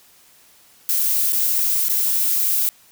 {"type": "noise with dropouts", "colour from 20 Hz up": "violet", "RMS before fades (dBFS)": -19, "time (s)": [0.89, 2.69], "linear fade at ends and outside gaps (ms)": 0, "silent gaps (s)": [[1.323, 1.33], [1.883, 1.897]], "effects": ["white hiss -52 dBFS RMS until 2.91 s"]}